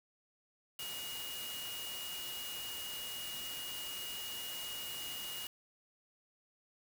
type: tone in noise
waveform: sine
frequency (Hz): 2877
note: F#7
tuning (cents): -49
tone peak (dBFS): -43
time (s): 0.79-5.47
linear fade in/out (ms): 2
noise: white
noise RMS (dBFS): -45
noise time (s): 0.79-5.47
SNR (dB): -1
effects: none